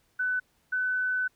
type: tone pair in turn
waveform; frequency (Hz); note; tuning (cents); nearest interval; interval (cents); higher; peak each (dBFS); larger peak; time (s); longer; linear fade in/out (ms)
sine; 1500 / 1505.5; F#6 / F#6; +23 / +30; unison; 7; second; -25; neither; 0.19-0.4 / 0.72-1.28; second; 10
effects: pink hiss -69 dBFS RMS until 1.35 s